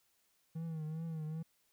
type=tone with vibrato; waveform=triangle; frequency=159.6 Hz; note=D#3; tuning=44 cents sharp; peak=-36 dBFS; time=0.55-1.43 s; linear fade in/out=10 ms; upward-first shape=triangle; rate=2.5 Hz; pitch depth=76 cents each way; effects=white hiss -75 dBFS RMS until 1.72 s